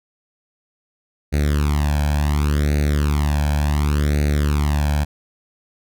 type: tone with flanger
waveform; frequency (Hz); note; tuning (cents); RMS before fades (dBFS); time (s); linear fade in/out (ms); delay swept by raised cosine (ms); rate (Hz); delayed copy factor
sawtooth; 73.42; D2; 0; -18; 1.32-5.05; 20; 0.47 to 1.25; 0.69; +0.95
effects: none